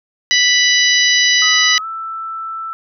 harmonic tone, 987 Hz, B5, 1 cent flat, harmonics 2 / 3 / 4 / 5 / 6, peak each -14 / -16 / -17 / -18 / -19 dBFS, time 0.31-1.78 s, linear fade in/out 0 ms
sine tone with pitch glide, 1268 to 1325.7 Hz, D#6 to E6, +32 to +9 cents, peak -22 dBFS, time 1.42-2.73 s, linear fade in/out 0 ms, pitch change +77 cents, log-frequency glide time 1.8-1.85 s
effects none

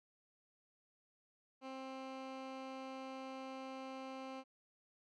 15% pulse tone, 264.2 Hz, C4, 17 cents sharp, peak -39 dBFS, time 1.61-4.44 s, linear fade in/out 50 ms, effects low-pass 4000 Hz 12 dB/octave

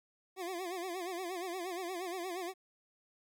25% pulse tone with vibrato, 359.7 Hz, F#4, 49 cents flat, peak -34 dBFS, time 0.36-2.54 s, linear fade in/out 50 ms, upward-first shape sine, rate 8.5 Hz, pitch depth 110 cents each way, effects 12-bit

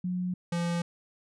sine / square tone pair in turn, 180.9 / 171.61 Hz, F#3 / F3, -39 / -30 cents, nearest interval minor second, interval 91 cents, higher first, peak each -28 dBFS, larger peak neither, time 0.04-0.34 / 0.52-0.82 s, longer neither, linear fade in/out 5 ms, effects resampled to 22050 Hz

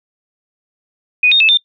sine tone with pitch steps, 2483 / 3690 / 2616 / 3592 Hz, D#7 / A#7 / E7 / A7, -4 / -18 / -14 / +35 cents, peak -7 dBFS, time 1.23-1.574 s, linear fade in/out 5 ms, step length 86 ms, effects noise-tail reverb RT60 0.1 s tail -20 dB re dry

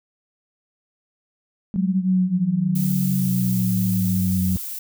sine exponential sweep, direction down, 210.9 to 87.31 Hz, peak -23 dBFS, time 1.74-4.57 s, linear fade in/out 0 ms
sine tone, 185 Hz, F#3, in tune, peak -19 dBFS, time 1.76-4.56 s, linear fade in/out 0 ms
violet noise, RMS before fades -31 dBFS, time 2.75-4.79 s, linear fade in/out 5 ms
effects none

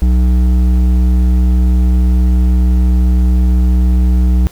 sine tone with hard clipping, 61.74 Hz, B1, in tune, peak -9 dBFS, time 0.02-4.47 s, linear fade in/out 0 ms, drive 9 dB, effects pink hiss -41 dBFS RMS until 4.51 s

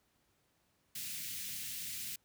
white band-stop noise, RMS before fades -42 dBFS, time 0.95-2.16 s, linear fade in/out 5 ms, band 230 to 2000 Hz, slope 24 dB/octave, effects pink hiss -75 dBFS RMS until 2.24 s + high-pass 60 Hz 12 dB/octave

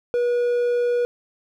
triangle tone, 483.6 Hz, B4, 36 cents flat, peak -16 dBFS, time 0.14-1.05 s, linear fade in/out 0 ms, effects none

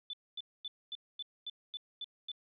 sine tone bursts, 3503 Hz, A7, 8 cents flat, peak -38 dBFS, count 9, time 0.1-2.317 s, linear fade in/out 2 ms, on 33 ms, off 240 ms, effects none

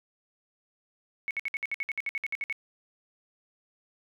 sine tone bursts, 2208 Hz, C#7, 7 cents flat, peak -28 dBFS, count 15, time 1.28-2.526 s, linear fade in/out 0 ms, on 28 ms, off 59 ms, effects none

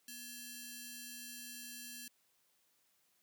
5% pulse ring-modulated tone, 1463 Hz, F#6, 20 cents flat, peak -32 dBFS, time 0.08-2.08 s, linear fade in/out 2 ms, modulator 1220 Hz, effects white hiss -75 dBFS RMS until 3.22 s + high-pass 100 Hz 12 dB/octave

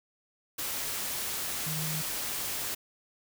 sine tone in noise, 155.6 Hz, D#3, in tune, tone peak -34 dBFS, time 1.66-2.02 s, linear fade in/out 10 ms, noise white, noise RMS -34 dBFS, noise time 0.58-2.75 s, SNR -3 dB, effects none

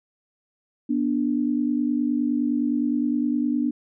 sine tone pair together, 243.5 / 293.2 Hz, B3 / D4, -24 / -3 cents, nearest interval minor third, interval 321 cents, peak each -23 dBFS, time 0.89-3.71 s, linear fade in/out 10 ms, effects none

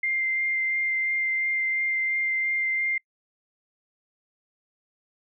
sine tone with vibrato, 2096 Hz, C7, 2 cents sharp, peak -23 dBFS, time 0.03-2.98 s, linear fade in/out 5 ms, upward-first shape sine, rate 2.9 Hz, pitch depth 10 cents each way, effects noise-tail reverb RT60 0.1 s tail -26 dB re dry

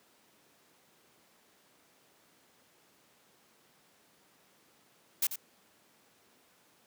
blue noise with echo, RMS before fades -28 dBFS, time 5.22-5.27 s, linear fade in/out 5 ms, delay 89 ms, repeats 1, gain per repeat -10 dB, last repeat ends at 5.359 s, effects pink hiss -65 dBFS RMS until 6.86 s + high-pass 200 Hz 12 dB/octave

